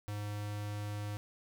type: tone with notch filter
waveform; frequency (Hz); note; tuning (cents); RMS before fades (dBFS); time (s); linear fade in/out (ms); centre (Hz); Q
square; 103.83; G#2; 0; -39; 0.08-1.17; 0; 230; 1.6
effects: none